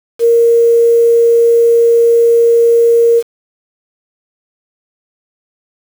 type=tone with quantisation; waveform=sine; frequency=466.1 Hz; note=A#4; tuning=in tune; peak=-5 dBFS; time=0.19-3.23 s; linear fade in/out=50 ms; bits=5; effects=none